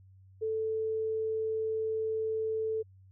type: tone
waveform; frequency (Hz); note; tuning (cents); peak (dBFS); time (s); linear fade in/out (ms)
sine; 440; A4; 0; -29; 0.41-2.83; 20
effects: added 95 Hz sine -54 dBFS peak until 3.11 s